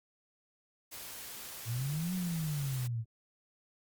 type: noise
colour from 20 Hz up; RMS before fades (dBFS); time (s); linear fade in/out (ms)
white; -45; 0.91-2.88; 20
type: exponential two-way sweep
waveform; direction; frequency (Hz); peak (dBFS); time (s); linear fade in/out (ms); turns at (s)
sine; up then down; 110 to 186.8 to 110; -32; 1.65-3.05; 50; 2.14
effects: Opus 48 kbps